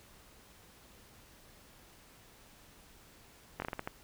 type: slowing click train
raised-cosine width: 0.5 ms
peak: -21 dBFS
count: 7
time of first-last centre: 3.6-3.875 s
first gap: 21 ms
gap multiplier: 1.31
effects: pink hiss -59 dBFS RMS until 4.03 s